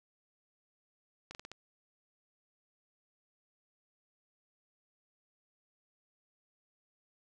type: slowing click train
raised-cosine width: 0.2 ms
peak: -28 dBFS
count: 5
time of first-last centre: 1.31-1.516 s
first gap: 39 ms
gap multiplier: 1.19
effects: none